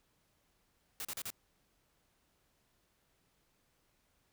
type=noise bursts; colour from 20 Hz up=white; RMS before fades=-41 dBFS; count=4; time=1-1.303 s; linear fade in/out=0 ms; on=48 ms; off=37 ms; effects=pink hiss -75 dBFS RMS until 4.32 s